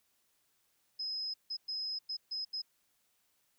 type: tone bursts at uneven times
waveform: sine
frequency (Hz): 5090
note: D#8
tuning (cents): +39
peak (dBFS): -35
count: 6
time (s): 0.99-1.34 / 1.5-1.57 / 1.68-1.99 / 2.09-2.17 / 2.31-2.45 / 2.53-2.62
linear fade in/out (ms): 10
effects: white hiss -75 dBFS RMS until 3.58 s